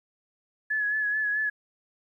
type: tone with vibrato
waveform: sine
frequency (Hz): 1702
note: G#6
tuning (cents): +42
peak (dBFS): -24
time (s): 0.7-1.5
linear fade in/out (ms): 10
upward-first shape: sine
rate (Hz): 4.6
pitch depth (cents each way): 36
effects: 11-bit